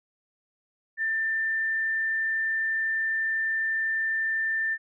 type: tone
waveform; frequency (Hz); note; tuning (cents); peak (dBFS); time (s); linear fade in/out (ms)
sine; 1786; A6; +25; -24; 0.97-4.78; 50
effects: none